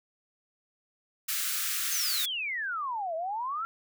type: high-pass noise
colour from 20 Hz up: white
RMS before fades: -31 dBFS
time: 1.28-2.26 s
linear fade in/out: 10 ms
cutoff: 1200 Hz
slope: 96 dB/octave
type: exponential two-way sweep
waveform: sine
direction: down then up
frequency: 6540 to 630 to 1383 Hz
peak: -30 dBFS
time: 1.92-3.65 s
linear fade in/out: 0 ms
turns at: 3.15 s
effects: none